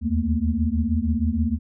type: tone cluster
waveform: sine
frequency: 76 / 82.4 / 220.6 / 237 Hz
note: D#2 / E2 / A3 / A#3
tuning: -40 / 0 / +5 / +29 cents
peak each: -25 dBFS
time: 0.01-1.59 s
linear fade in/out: 50 ms
effects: none